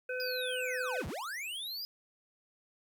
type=harmonic tone; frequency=505 Hz; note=B4; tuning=39 cents sharp; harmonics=1 / 3 / 5; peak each=-36 / -38 / -43 dBFS; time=0.09-1.02 s; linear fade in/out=5 ms
type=linear two-way sweep; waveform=square; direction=down then up; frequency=5000 to 47.06 to 5000 Hz; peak=-38 dBFS; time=0.2-1.85 s; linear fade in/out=0 ms; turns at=1.07 s
effects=11-bit